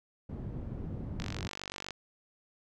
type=low-pass noise; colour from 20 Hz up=white; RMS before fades=-39 dBFS; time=0.29-1.48 s; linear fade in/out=5 ms; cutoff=170 Hz; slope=12 dB/octave
type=click train; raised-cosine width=0.2 ms; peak=-21 dBFS; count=35; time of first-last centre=1.2-1.907 s; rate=48.1 Hz
effects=none